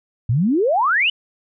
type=exponential sweep; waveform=sine; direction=up; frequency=105.4 to 3081 Hz; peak=-14 dBFS; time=0.29-1.1 s; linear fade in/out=5 ms; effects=none